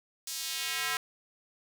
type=tone with high-pass filter sweep; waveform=square; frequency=146.83 Hz; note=D3; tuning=in tune; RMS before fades=-34 dBFS; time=0.27-0.97 s; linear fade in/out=2 ms; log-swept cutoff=5800 to 1400 Hz; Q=1.1; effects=none